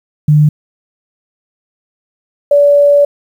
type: tone pair in turn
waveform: sine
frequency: 150.1 / 575.1 Hz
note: D3 / D5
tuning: +38 / -36 cents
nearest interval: octave + major seventh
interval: 2326 cents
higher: second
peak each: -4 dBFS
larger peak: neither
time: 0.28-0.49 / 2.51-3.05 s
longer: second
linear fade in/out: 5 ms
effects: 7-bit